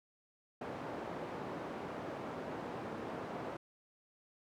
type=band-pass noise; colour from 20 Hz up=white; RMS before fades=-43 dBFS; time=0.61-3.57 s; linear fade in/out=5 ms; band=140 to 740 Hz; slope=12 dB/octave; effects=none